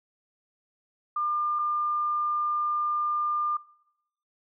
sine tone pair in turn, 1200 / 1200 Hz, D6 / D6, +37 / +37 cents, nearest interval unison, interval 0 cents, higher neither, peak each -25 dBFS, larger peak neither, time 1.16-1.59 / 1.59-3.57 s, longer second, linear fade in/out 5 ms, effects noise-tail reverb RT60 0.8 s tail -21 dB re dry

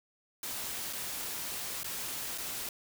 white noise with dropouts, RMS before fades -38 dBFS, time 0.43-2.69 s, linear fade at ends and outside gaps 2 ms, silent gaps 0.928-0.932 / 1.833-1.843 / 2.378-2.382 s, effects none

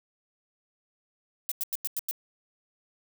violet noise bursts, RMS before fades -30 dBFS, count 6, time 1.49-2.111 s, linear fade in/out 0 ms, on 26 ms, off 93 ms, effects none

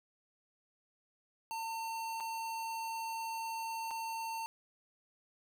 square tone with dropouts, 904 Hz, A5, 47 cents sharp, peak -38 dBFS, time 1.51-4.46 s, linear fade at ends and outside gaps 0 ms, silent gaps 2.201-2.206 / 3.908-3.912 s, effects 13-bit

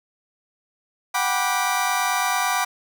30% pulse chord, G major seventh, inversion third, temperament just, 735 / 784 / 980 / 1176 Hz, F#5 / G5 / B5 / D6, -12 / 0 / -14 / +2 cents, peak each -23 / -25 / -23 / -23 dBFS, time 1.14-2.65 s, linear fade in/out 10 ms, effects none

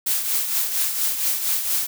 blue noise with tremolo, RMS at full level -20 dBFS, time 0.06-1.87 s, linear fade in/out 10 ms, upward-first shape triangle, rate 4.3 Hz, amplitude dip 60%, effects none

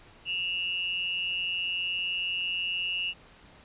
sine tone pair together, 2700 / 2881 Hz, E7 / F#7, +41 / -47 cents, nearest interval minor second, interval 112 cents, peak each -31 / -31 dBFS, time 0.25-3.14 s, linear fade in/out 50 ms, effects pink hiss -54 dBFS RMS until 3.64 s + resampled to 8000 Hz

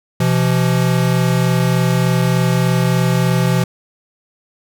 square tone pair together, 126.8 / 170.14 Hz, B2 / F3, +46 / -45 cents, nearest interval perfect fourth, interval 509 cents, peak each -16 dBFS, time 0.2-3.64 s, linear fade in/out 5 ms, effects none

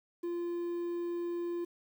triangle tone with quantisation, 345.6 Hz, F4, 18 cents flat, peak -31 dBFS, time 0.23-1.65 s, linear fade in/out 10 ms, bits 10, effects none

